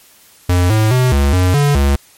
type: tone with pitch steps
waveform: square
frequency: 89.2 / 108.9 / 127.1 / 70.2 / 91.1 / 144 / 69.9 Hz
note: F2 / A2 / C3 / C#2 / F#2 / D3 / C#2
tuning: +37 / -17 / -50 / +22 / -26 / -34 / +15 cents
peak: -10 dBFS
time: 0.49-1.96 s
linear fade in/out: 5 ms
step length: 210 ms
effects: white hiss -46 dBFS RMS until 2.17 s + MP3 64 kbps